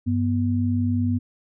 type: tone pair together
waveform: sine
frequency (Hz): 97.99 / 244.3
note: G2 / B3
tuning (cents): 0 / -19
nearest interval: octave + major third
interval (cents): 1581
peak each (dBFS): -22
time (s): 0.06-1.19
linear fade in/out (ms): 20
effects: none

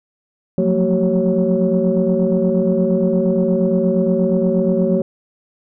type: tone cluster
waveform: sine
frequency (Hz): 178.3 / 186.8 / 226.4 / 380.1 / 551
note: F3 / F#3 / A3 / F#4 / C#5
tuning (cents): +36 / +17 / +50 / +47 / -11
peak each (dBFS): -19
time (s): 0.58-5.02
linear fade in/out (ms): 2
effects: tanh soft clip ceiling -5 dBFS

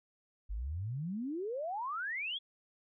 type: exponential sweep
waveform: sine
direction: up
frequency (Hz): 46.25 to 3446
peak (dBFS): -35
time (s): 0.49-2.39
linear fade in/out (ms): 20
effects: none

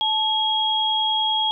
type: tone pair together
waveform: sine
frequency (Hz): 870 / 3290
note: A5 / G#7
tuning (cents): -20 / -17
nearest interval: octave + major seventh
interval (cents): 2303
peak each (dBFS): -23 / -20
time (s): 0.01-1.51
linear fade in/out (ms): 0
effects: none

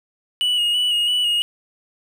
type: tone with vibrato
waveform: triangle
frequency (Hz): 2912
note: F#7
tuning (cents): -28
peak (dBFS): -15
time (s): 0.41-1.42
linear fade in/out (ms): 0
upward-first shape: square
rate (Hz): 3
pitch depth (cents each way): 26
effects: none

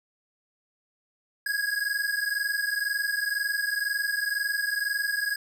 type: tone pair together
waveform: square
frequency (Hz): 1645 / 1667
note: G#6 / G#6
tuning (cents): -17 / +6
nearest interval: unison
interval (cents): 23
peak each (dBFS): -29 / -30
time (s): 1.46-5.36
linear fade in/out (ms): 5
effects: none

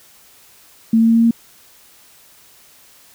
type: tone with pitch steps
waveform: sine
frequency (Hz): 225.4 / 226.8 / 228.3 / 229.7 / 231.2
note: A3 / A#3 / A#3 / A#3 / A#3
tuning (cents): +42 / -47 / -36 / -25 / -14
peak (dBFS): -9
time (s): 0.93-1.31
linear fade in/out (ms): 5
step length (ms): 76
effects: white hiss -48 dBFS RMS until 3.14 s

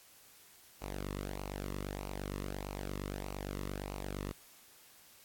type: tone with flanger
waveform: sawtooth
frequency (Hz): 48.7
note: G1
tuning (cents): -11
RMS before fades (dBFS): -41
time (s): 0.81-4.33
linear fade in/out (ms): 20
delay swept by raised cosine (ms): 0.57 to 1.31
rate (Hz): 1.6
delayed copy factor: -0.6
effects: white hiss -60 dBFS RMS until 5.24 s + AAC 64 kbps

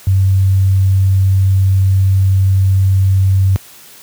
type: tone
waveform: sine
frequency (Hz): 95.8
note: G2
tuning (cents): -39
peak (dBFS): -7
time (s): 0.07-3.56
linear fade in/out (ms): 0
effects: white hiss -39 dBFS RMS until 4.02 s + high-pass 60 Hz 12 dB/octave

